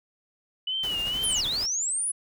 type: tone with vibrato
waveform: sine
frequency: 2960 Hz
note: F#7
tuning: in tune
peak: -26 dBFS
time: 0.67-1.41 s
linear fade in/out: 5 ms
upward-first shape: sine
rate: 2.2 Hz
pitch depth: 91 cents each way
type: noise with tremolo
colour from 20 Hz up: pink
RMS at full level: -38 dBFS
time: 0.83-1.66 s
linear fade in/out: 5 ms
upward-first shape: sine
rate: 13 Hz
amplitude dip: 30%
type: linear two-way sweep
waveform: sine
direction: down then up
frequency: 11580 to 3300 to 10270 Hz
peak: -25 dBFS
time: 1.23-2.12 s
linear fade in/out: 10 ms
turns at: 1.46 s
effects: none